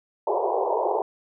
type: band-pass noise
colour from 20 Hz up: pink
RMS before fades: -24 dBFS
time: 0.27-1.02 s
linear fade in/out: 2 ms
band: 370 to 1000 Hz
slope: 96 dB/octave
effects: none